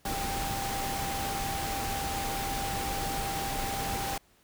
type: tone in noise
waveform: sine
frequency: 790 Hz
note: G5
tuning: 13 cents sharp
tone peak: -34 dBFS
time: 0.05-4.18 s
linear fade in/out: 5 ms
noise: pink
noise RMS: -34 dBFS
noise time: 0.05-4.18 s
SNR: -3 dB
effects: pink hiss -64 dBFS RMS until 4.43 s